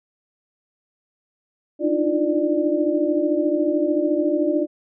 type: tone cluster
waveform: sine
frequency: 298.1 / 311.8 / 347.1 / 592 Hz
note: D4 / D#4 / F4 / D5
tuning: +26 / +4 / -11 / +14 cents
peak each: -23 dBFS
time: 1.79-4.67 s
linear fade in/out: 50 ms
effects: none